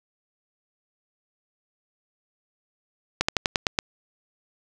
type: slowing click train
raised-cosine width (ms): 0.2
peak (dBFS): -3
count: 7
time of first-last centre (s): 3.21-3.789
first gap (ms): 75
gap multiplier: 1.1
effects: none